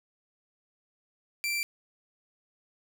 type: tone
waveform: sawtooth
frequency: 2349 Hz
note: D7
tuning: in tune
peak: -25 dBFS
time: 1.44-1.63 s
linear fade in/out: 0 ms
effects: none